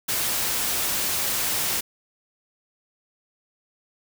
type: noise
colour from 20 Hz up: white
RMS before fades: -25 dBFS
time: 0.08-1.81 s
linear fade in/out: 10 ms
effects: none